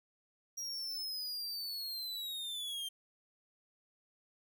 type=linear sweep; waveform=45% pulse; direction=down; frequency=5690 to 3149 Hz; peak=-38 dBFS; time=0.57-2.89 s; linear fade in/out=10 ms; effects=none